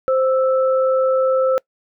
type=tone pair together; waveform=sine; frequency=523.2 / 1318.5 Hz; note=C5 / E6; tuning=0 / 0 cents; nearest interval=octave + major third; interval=1600 cents; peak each=-14 / -23 dBFS; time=0.08-1.58 s; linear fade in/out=0 ms; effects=noise-tail reverb RT60 0.1 s tail -25 dB re dry